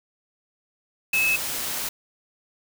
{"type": "tone in noise", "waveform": "sine", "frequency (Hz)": 2594, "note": "E7", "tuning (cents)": -28, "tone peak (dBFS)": -19, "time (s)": [1.13, 1.36], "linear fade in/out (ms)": 5, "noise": "white", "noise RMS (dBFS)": -29, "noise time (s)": [1.13, 1.89], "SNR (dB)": 7, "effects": []}